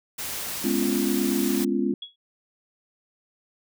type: noise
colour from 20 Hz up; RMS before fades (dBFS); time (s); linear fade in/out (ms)
white; -32; 0.18-1.65; 10
type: chord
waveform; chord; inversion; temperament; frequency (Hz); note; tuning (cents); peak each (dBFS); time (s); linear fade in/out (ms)
sine; C# dominant seventh; second; just; 207.9 / 249.5 / 277.2 / 346.5; G#3 / B3 / C#4 / E#4; +2 / +18 / 0 / -14; -27; 0.64-1.94; 5
type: tone with exponential decay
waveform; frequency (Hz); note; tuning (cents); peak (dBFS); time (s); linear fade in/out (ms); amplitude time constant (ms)
sine; 3349; G#7; +14; -30; 2.02-2.16; 5; 29
effects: none